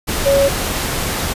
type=tone in noise; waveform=sine; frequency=554.4 Hz; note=C#5; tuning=in tune; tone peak=-10 dBFS; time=0.25-0.49 s; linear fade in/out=20 ms; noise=pink; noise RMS=-20 dBFS; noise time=0.07-1.34 s; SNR=+7 dB; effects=resampled to 32000 Hz